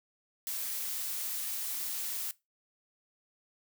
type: noise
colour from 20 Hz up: blue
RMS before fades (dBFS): -36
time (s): 0.47-2.31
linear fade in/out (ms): 0
effects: noise-tail reverb RT60 0.2 s tail -19 dB re dry